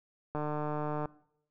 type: click train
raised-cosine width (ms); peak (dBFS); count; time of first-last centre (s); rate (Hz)
1; -21; 107; 0.35-1.057; 150
effects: noise-tail reverb RT60 0.7 s tail -21 dB re dry